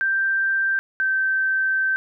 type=tone pair in turn; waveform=sine; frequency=1571 / 1551.2 Hz; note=G6 / G6; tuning=+3 / -19 cents; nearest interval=unison; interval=22 cents; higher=first; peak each=-18 dBFS; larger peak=neither; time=0.01-0.79 / 1-1.96 s; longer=second; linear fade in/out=0 ms; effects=none